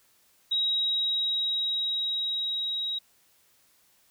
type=tone with level ramp; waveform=sine; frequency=3820 Hz; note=A#7; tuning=42 cents sharp; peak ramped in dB=-23 to -28 dBFS; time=0.51-2.99 s; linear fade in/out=10 ms; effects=white hiss -64 dBFS RMS until 4.1 s